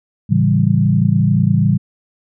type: chord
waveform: sine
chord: A dominant seventh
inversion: none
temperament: equal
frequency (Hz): 110 / 138.59 / 164.81 / 196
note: A2 / C#3 / E3 / G3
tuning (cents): 0 / 0 / 0 / 0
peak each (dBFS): -16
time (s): 0.29-1.78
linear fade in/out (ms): 20
effects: none